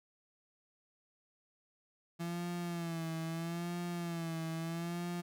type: tone with vibrato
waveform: 35% pulse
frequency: 168.4 Hz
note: E3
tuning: 37 cents sharp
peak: -35 dBFS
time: 2.19-5.22 s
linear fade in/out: 20 ms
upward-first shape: sine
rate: 0.77 Hz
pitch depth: 63 cents each way
effects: none

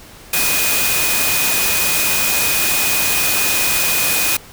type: tone in noise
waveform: sine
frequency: 2485 Hz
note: D#7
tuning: 3 cents flat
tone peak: -21 dBFS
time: 0.33-4.37 s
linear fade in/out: 5 ms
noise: white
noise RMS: -17 dBFS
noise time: 0.33-4.37 s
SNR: -7 dB
effects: pink hiss -40 dBFS RMS until 4.52 s

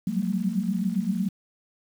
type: tone cluster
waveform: sine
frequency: 180.5 / 190.3 / 198 / 227.1 Hz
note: F#3 / F#3 / G3 / A#3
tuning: -43 / +49 / +18 / -45 cents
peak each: -29 dBFS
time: 0.07-1.29 s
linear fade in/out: 5 ms
effects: 8-bit

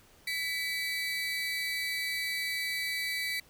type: tone pair together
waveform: 30% pulse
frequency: 1982.6 / 2284 Hz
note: B6 / D7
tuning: +6 / -49 cents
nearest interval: major second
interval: 245 cents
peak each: -31 / -32 dBFS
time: 0.27-3.4 s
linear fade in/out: 5 ms
effects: pink hiss -60 dBFS RMS until 3.49 s

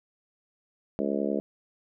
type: harmonic tone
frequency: 70.4 Hz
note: C#2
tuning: 27 cents sharp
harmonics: 3 / 4 / 5 / 6 / 7 / 8 / 9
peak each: -31 / -32 / -33 / -34 / -34 / -35 / -36 dBFS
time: 0.99-1.4 s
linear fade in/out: 0 ms
effects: none

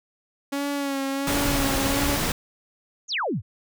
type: tone with vibrato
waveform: sawtooth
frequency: 278.1 Hz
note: C#4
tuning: 6 cents sharp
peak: -21 dBFS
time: 0.52-2.17 s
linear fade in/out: 10 ms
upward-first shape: sine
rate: 1.4 Hz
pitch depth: 41 cents each way
type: noise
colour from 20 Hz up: pink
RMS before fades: -25 dBFS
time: 1.27-2.32 s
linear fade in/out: 2 ms
type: exponential sweep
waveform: sine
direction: down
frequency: 7110 to 78.4 Hz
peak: -23 dBFS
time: 3.08-3.42 s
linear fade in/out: 50 ms
effects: none

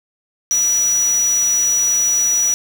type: tone in noise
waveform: sine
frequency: 5850 Hz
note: F#8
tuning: 21 cents flat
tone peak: -13 dBFS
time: 0.51-2.54 s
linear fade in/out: 0 ms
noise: white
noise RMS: -29 dBFS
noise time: 0.51-2.54 s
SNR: +13 dB
effects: none

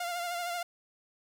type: tone with vibrato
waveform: sawtooth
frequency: 698.5 Hz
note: F5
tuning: in tune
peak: -29 dBFS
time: 0-0.63 s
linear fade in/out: 5 ms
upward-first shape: sine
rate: 13 Hz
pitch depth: 38 cents each way
effects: none

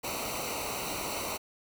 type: noise with comb filter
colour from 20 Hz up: pink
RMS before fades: -35 dBFS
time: 0.03-1.38 s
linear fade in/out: 20 ms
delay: 0.59 ms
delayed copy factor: -0.8
effects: none

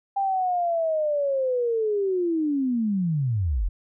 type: linear sweep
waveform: sine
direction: down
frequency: 798 to 36.71 Hz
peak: -21 dBFS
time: 0.16-3.69 s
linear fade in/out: 10 ms
effects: none

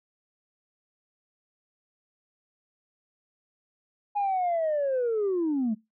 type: linear sweep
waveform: sine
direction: down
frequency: 830.6 to 207.7 Hz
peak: -22 dBFS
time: 4.15-5.75 s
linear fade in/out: 20 ms
effects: noise-tail reverb RT60 0.2 s tail -23 dB re dry + tanh soft clip ceiling -21 dBFS

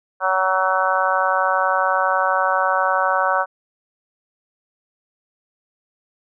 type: harmonic tone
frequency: 187.9 Hz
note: F#3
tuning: 27 cents sharp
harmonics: 3 / 4 / 5 / 6 / 7 / 8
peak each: -23 / -23 / -23 / -23 / -23 / -23 dBFS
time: 0.2-3.46 s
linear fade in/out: 50 ms
effects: none

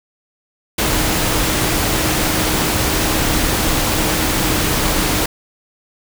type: tone in noise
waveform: sine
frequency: 311.1 Hz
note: D#4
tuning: in tune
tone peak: -25 dBFS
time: 0.78-5.26 s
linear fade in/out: 5 ms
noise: pink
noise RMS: -17 dBFS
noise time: 0.78-5.26 s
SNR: -11 dB
effects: none

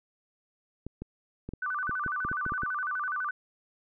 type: clicks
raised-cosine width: 3 ms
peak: -24 dBFS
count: 11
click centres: 0.866 / 1.02 / 1.49 / 1.536 / 1.894 / 2.063 / 2.25 / 2.315 / 2.464 / 2.521 / 2.634 s
type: tone with vibrato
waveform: sine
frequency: 1333 Hz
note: E6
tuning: 19 cents sharp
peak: -29 dBFS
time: 1.62-3.31 s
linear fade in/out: 5 ms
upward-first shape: square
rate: 12 Hz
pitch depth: 210 cents each way
effects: none

